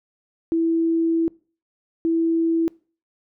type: tone bursts at uneven times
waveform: sine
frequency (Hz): 329.6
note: E4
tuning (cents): 0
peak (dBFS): -17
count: 2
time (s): 0.52-1.28 / 2.05-2.68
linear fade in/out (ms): 0
effects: noise-tail reverb RT60 0.4 s tail -25 dB re dry